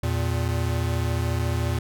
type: tone pair together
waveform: square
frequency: 82.6 / 116.74 Hz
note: E2 / A#2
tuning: +4 / +3 cents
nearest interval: tritone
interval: 599 cents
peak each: -26 dBFS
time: 0.03-1.79 s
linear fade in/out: 5 ms
effects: none